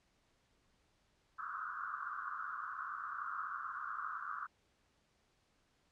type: band-pass noise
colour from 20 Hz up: pink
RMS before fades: -43 dBFS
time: 1.38-4.47 s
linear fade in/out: 10 ms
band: 1100 to 1500 Hz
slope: 96 dB/octave
effects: pink hiss -75 dBFS RMS until 5.91 s + low-pass 7000 Hz 12 dB/octave